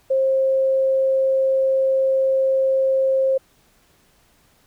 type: tone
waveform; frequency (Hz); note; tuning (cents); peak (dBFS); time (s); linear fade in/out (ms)
sine; 532; C5; +29; -15; 0.1-3.38; 10
effects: pink hiss -58 dBFS RMS until 4.66 s